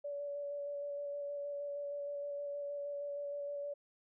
sine tone with vibrato, 573 Hz, D5, 43 cents flat, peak -38 dBFS, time 0.04-3.74 s, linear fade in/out 10 ms, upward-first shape square, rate 6.4 Hz, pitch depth 11 cents each way, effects none

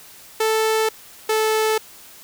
sawtooth tone pair in turn, 440 / 436.5 Hz, A4 / A4, 0 / -14 cents, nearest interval unison, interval 14 cents, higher first, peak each -13 dBFS, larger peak neither, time 0.4-0.89 / 1.29-1.78 s, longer neither, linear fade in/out 5 ms, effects white hiss -44 dBFS RMS until 2.23 s

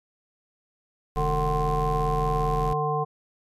square tone, 42.5 Hz, F1, 46 cents flat, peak -28 dBFS, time 1.16-2.73 s, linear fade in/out 0 ms
harmonic tone, 150 Hz, D3, 37 cents sharp, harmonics 1 / 3 / 5 / 7, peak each -28 / -28 / -28 / -28 dBFS, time 1.16-3.05 s, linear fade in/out 20 ms
effects MP3 96 kbps

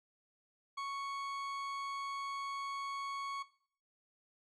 40% pulse tone, 1108.7 Hz, C#6, in tune, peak -37 dBFS, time 0.77-3.43 s, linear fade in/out 10 ms, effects noise-tail reverb RT60 0.5 s tail -17 dB re dry + low-pass 5000 Hz 12 dB/octave

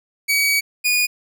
sawtooth tone pair in turn, 2267 / 2456 Hz, C#7 / D#7, +38 / -23 cents, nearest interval minor second, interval 139 cents, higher second, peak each -12 dBFS, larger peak neither, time 0.28-0.61 / 0.84-1.07 s, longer first, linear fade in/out 20 ms, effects none

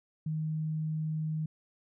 sine tone, 156.3 Hz, D#3, 8 cents sharp, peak -30 dBFS, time 0.26-1.46 s, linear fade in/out 5 ms, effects none

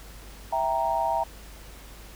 sine chord, E diminished, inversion none, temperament equal, 659.3 / 784 / 932.3 Hz, E5 / G5 / Bb5, 0 / 0 / 0 cents, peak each -28 / -28 / -26 dBFS, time 0.52-1.24 s, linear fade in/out 10 ms, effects added 50 Hz sine -45 dBFS peak until 2.15 s + pink hiss -48 dBFS RMS until 2.15 s

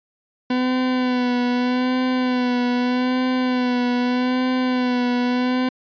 40% pulse tone with vibrato, 250.4 Hz, B3, 24 cents sharp, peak -17 dBFS, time 0.5-5.69 s, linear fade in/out 5 ms, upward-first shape sine, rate 0.81 Hz, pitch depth 36 cents each way, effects resampled to 11025 Hz

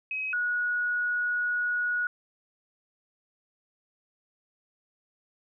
sine tone pair in turn, 2542 / 1457.4 Hz, D#7 / F#6, +36 / -27 cents, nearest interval minor seventh, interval 963 cents, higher first, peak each -29 / -25 dBFS, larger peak second, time 0.11-0.33 / 0.33-2.07 s, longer second, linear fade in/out 2 ms, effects none

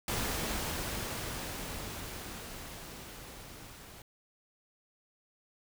pink noise with level ramp, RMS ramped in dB -33 to -51 dBFS, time 0.08-4.02 s, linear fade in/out 2 ms, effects none

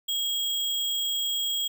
sine tone with sample-and-hold, 3277 Hz, G#7, 24 cents flat, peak -25 dBFS, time 0.08-1.68 s, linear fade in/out 10 ms, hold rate 11025 Hz, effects none

